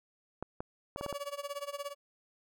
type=clicks; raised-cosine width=1 ms; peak=-23 dBFS; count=6; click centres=0.426 / 0.605 / 0.961 / 1.011 / 1.063 / 1.127 s
type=tone with tremolo; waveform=30% pulse; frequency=570 Hz; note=C#5; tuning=48 cents sharp; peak=-32 dBFS; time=0.97-1.95 s; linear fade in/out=50 ms; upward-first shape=sine; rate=17 Hz; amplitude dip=90%
effects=none